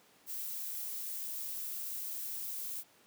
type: noise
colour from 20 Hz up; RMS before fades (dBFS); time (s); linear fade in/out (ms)
violet; -40; 0.26-2.84; 50
effects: pink hiss -64 dBFS RMS until 3.06 s + high-pass 200 Hz 12 dB/octave